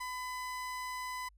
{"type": "tone", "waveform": "30% pulse", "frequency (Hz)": 1005, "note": "B5", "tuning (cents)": 30, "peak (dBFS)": -35, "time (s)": [0, 1.29], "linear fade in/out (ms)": 10, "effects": ["added 50 Hz sine -60 dBFS peak until 1.37 s", "resampled to 32000 Hz"]}